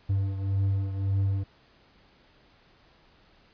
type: beating tone pair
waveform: triangle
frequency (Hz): 97.4 / 99.2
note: G2 / G2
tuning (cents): -11 / +21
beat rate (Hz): 1.8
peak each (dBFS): -23 / -30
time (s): 0.09-1.44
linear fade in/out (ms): 10
effects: pink hiss -60 dBFS RMS until 3.53 s + resampled to 11025 Hz